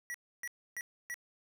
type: tone bursts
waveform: square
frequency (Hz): 1933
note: B6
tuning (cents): -38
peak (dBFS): -38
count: 4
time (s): 0.1-1.142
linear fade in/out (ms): 0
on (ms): 43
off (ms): 290
effects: none